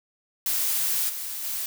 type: noise with level steps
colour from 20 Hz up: blue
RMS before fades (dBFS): -25 / -33 / -30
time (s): 0.46-1.66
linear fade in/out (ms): 2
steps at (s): 1.08 / 1.43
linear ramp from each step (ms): 20
effects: none